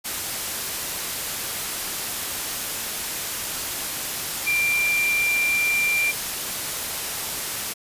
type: tone in noise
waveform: sine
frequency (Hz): 2371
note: D7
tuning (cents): +16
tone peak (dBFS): -19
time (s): 4.46-6.12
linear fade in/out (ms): 20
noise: white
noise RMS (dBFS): -28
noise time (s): 0.04-7.74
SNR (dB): +6
effects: resampled to 32000 Hz